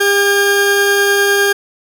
40% pulse tone pair together, 401.3 / 1615 Hz, G4 / G#6, +41 / -49 cents, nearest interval 2 octaves, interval 2410 cents, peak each -12 dBFS, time 0-1.53 s, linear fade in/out 10 ms, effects none

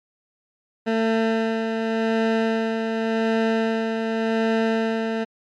20% pulse tone with tremolo, 224.2 Hz, A3, 33 cents sharp, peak -13 dBFS, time 0.86-5.25 s, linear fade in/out 20 ms, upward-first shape sine, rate 0.88 Hz, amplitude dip 40%, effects low-pass 3000 Hz 12 dB/octave + MP3 96 kbps

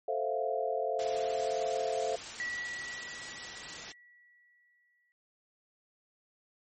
sine chord, F major seventh, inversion first, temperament equal with one note detuned, 440 / 523.3 / 659.3 / 700.9 Hz, A4 / C5 / E5 / F5, 0 / 0 / 0 / +6 cents, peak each -35 dBFS, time 0.08-2.16 s, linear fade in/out 5 ms
white noise, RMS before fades -42 dBFS, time 0.99-3.92 s, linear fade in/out 2 ms
sine tone with exponential decay, 1940 Hz, B6, 31 cents flat, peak -32 dBFS, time 2.4-5.12 s, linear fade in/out 0 ms, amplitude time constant 590 ms
effects MP3 32 kbps

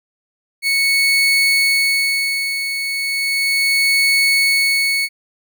30% pulse tone with tremolo, 2211 Hz, C#7, 5 cents flat, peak -9 dBFS, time 0.62-5.09 s, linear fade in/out 50 ms, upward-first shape sine, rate 0.35 Hz, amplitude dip 60%, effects none

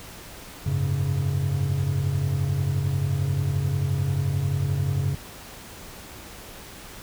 triangle chord, F# suspended second, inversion none, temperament equal, 92.5 / 103.83 / 138.59 Hz, F#2 / G#2 / C#3, 0 / 0 / 0 cents, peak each -25 / -27 / -22 dBFS, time 0.66-5.15 s, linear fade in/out 5 ms, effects pink hiss -42 dBFS RMS until 7.02 s

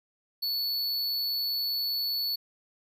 square tone, 4435 Hz, C#8, in tune, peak -28 dBFS, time 0.42-2.36 s, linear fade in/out 10 ms, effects none

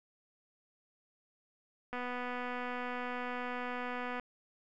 click train, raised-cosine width 0.5 ms, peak -25 dBFS, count 561, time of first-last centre 1.93-4.197 s, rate 247 Hz, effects none

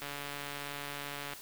click train, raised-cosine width 0.3 ms, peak -24 dBFS, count 189, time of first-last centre 0.02-1.335 s, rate 143 Hz, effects white hiss -49 dBFS RMS until 1.41 s

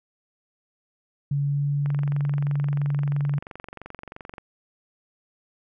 sine tone with pitch glide, 141.9 to 143.22 Hz, C#3 to D3, +41 to -43 cents, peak -21 dBFS, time 1.31-3.39 s, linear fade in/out 5 ms, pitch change +16 cents, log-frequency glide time 1.42-1.67 s
click train, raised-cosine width 0.5 ms, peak -23 dBFS, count 59, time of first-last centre 1.86-4.382 s, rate 23 Hz
effects none

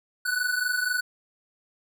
square tone pair together, 1477 / 1501.1 Hz, F#6 / F#6, -3 / +25 cents, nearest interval unison, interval 28 cents, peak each -27 / -29 dBFS, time 0.25-1.01 s, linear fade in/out 10 ms, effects none

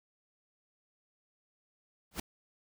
pink noise with exponential growth, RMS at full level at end -31 dBFS, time 2.11-2.2 s, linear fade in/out 5 ms, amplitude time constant 18 ms, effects none

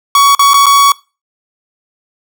45% pulse tone with dropouts, 1123 Hz, C#6, 22 cents sharp, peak -4 dBFS, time 0.15-0.92 s, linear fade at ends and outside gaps 2 ms, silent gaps 0.35-0.393 / 0.535-0.541 / 0.659-0.665 s, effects noise-tail reverb RT60 0.3 s tail -22 dB re dry

